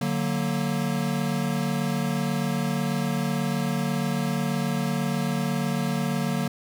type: chord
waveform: square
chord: D augmented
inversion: none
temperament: equal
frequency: 146.83 / 185 / 233.1 Hz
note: D3 / F#3 / A#3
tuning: 0 / 0 / 0 cents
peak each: -29 dBFS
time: 0.01-6.48 s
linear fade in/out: 5 ms
effects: none